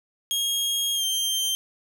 sawtooth tone with pitch glide, 3262 to 3151 Hz, G#7 to G7, -32 to +8 cents, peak -20 dBFS, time 0.31-1.55 s, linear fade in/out 0 ms, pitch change -60 cents, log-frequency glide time 0.94-1.05 s, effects none

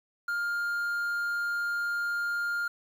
triangle tone with quantisation, 1406 Hz, F6, 11 cents sharp, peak -26 dBFS, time 0.28-2.68 s, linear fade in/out 5 ms, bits 9, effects none

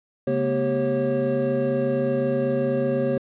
triangle tone cluster, 137.9 / 213.8 / 242 / 388.4 / 545 Hz, C#3 / A3 / B3 / G4 / C#5, -9 / -49 / -35 / -16 / -29 cents, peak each -27 / -31 / -24 / -25 / -22 dBFS, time 0.27-3.18 s, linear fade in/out 5 ms, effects resampled to 8000 Hz + 9-bit

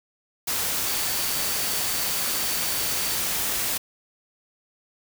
sine tone in noise, 4554 Hz, C#8, 46 cents sharp, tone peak -36 dBFS, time 0.86-3.18 s, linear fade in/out 10 ms, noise white, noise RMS -26 dBFS, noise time 0.47-3.78 s, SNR -13 dB, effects none

